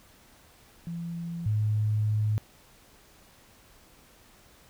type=tone pair in turn; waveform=sine; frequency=169.5 / 106.78 Hz; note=E3 / G#2; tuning=+49 / +49 cents; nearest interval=minor sixth; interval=800 cents; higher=first; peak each=-32 / -23 dBFS; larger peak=second; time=0.87-1.46 / 1.46-2.38 s; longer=second; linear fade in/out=0 ms; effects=pink hiss -57 dBFS RMS until 4.69 s